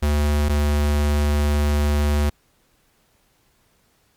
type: tone pair in turn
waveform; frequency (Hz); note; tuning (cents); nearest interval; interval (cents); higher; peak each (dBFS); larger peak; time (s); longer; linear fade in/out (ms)
square; 73.8 / 73.5; D2 / D2; +9 / +2; unison; 7; first; -17; neither; 0.02-0.49 / 0.49-2.3; second; 10
effects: pink hiss -62 dBFS RMS until 4.16 s + MP3 96 kbps